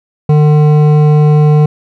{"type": "tone with hard clipping", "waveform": "sine", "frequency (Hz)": 150.4, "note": "D3", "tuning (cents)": 42, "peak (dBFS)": -6, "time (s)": [0.29, 1.66], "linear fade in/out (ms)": 5, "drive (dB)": 11, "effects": []}